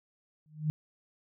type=tone with exponential growth; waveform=sine; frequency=153.5 Hz; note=D#3; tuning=23 cents flat; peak=-23 dBFS; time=0.46-0.7 s; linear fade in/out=0 ms; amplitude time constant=51 ms; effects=none